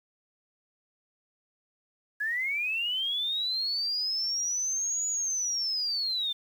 sine linear two-way sweep, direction up then down, 1661.2 to 6890 to 3543 Hz, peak -27 dBFS, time 2.2-6.33 s, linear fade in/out 10 ms, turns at 5.07 s, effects 9-bit

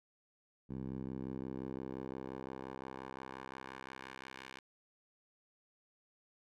10% pulse tone with band-pass filter sweep, 65.7 Hz, C2, 8 cents sharp, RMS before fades -45 dBFS, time 0.69-4.6 s, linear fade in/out 20 ms, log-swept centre 180 to 2400 Hz, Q 0.96, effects none

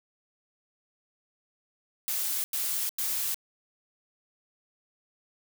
blue noise bursts, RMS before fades -30 dBFS, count 3, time 2.08-3.344 s, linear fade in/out 0 ms, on 360 ms, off 92 ms, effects none

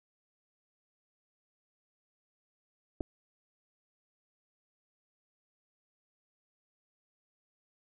clicks, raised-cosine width 2 ms, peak -24 / -21 dBFS, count 2, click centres 3.006 / 3.009 s, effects none

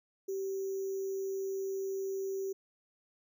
sine tone with sample-and-hold, 386.2 Hz, G4, 26 cents flat, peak -33 dBFS, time 0.28-2.53 s, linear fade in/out 10 ms, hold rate 6300 Hz, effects none

